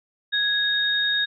sine tone pair together, 1661.2 / 3729 Hz, G#6 / A#7, 0 / 0 cents, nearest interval octave + major second, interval 1400 cents, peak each -23 / -22 dBFS, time 0.32-1.26 s, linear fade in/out 20 ms, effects none

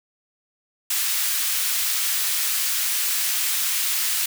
white high-pass noise, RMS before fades -23 dBFS, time 0.9-4.26 s, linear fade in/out 5 ms, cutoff 1600 Hz, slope 12 dB/octave, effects none

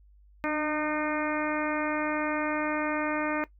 harmonic tone with a mistuned harmonic, 304.6 Hz, D#4, 37 cents flat, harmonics 1 / 2 / 3 / 4 / 5 / 6 / 7 / 8, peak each -30 / -33 / -35 / -36 / -37 / -38 / -38 / -39 dBFS, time 0.44-3.44 s, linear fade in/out 0 ms, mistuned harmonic 1, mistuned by -28 cents, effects noise-tail reverb RT60 0.1 s tail -18 dB re dry + added 50 Hz sine -54 dBFS peak until 3.59 s

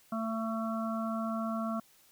harmonic tone, 223.8 Hz, A3, 30 cents sharp, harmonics 1 / 3 / 5 / 6, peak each -33 / -38 / -40 / -41 dBFS, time 0.12-1.8 s, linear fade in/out 5 ms, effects white hiss -63 dBFS RMS until 2.11 s

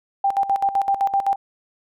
sine tone with tremolo, 790 Hz, G5, 13 cents sharp, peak -15 dBFS, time 0.24-1.36 s, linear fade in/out 5 ms, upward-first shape square, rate 7.8 Hz, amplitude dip 75%, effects none

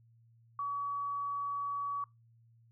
sine tone, 1135 Hz, C#6, 41 cents sharp, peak -33 dBFS, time 0.59-2.04 s, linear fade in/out 2 ms, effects noise-tail reverb RT60 0.2 s tail -23 dB re dry + added 115 Hz sine -61 dBFS peak until 2.71 s

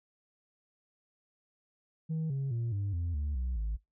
sine tone with pitch steps, 159.5 / 136.47 / 116.76 / 99.9 / 85.47 / 73.13 / 62.57 / 53.54 Hz, D#3 / C#3 / A#2 / G2 / F2 / D2 / B1 / A1, +43 / -27 / +3 / +33 / -37 / -7 / +23 / -47 cents, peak -28 dBFS, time 2.09-3.77 s, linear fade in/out 20 ms, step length 210 ms, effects noise-tail reverb RT60 0.2 s tail -24 dB re dry + tanh soft clip ceiling -29 dBFS

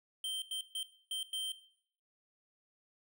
square tone bursts at uneven times, 3130 Hz, G7, 3 cents flat, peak -36 dBFS, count 5, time 0.24-0.42 / 0.51-0.61 / 0.75-0.83 / 1.11-1.23 / 1.33-1.52 s, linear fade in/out 2 ms, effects noise-tail reverb RT60 0.6 s tail -17 dB re dry

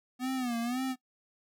square tone with vibrato, 246.9 Hz, B3, in tune, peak -31 dBFS, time 0.19-0.96 s, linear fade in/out 50 ms, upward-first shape sine, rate 1.9 Hz, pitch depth 110 cents each way, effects noise-tail reverb RT60 0.1 s tail -20 dB re dry

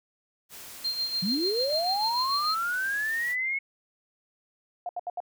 white noise, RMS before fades -44 dBFS, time 0.49-3.36 s, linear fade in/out 50 ms
sine tone with tremolo, 4186 Hz, C8, in tune, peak -25 dBFS, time 0.84-2.55 s, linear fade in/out 10 ms, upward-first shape sine, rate 6.8 Hz, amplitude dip 60%
sine linear sweep, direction up, 167 to 2200 Hz, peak -26 dBFS, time 1.22-3.59 s, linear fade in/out 10 ms
sine tone bursts, 711 Hz, F5, 31 cents sharp, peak -29 dBFS, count 4, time 4.86-5.203 s, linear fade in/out 2 ms, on 31 ms, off 73 ms
effects none

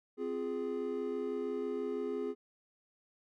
triangle chord, F minor, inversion second, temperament equal with one note detuned, 259.7 / 349.2 / 415.3 Hz, C4 / F4 / Ab4, -13 / 0 / 0 cents, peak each -38 / -39 / -34 dBFS, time 0.17-2.35 s, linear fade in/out 50 ms, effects none

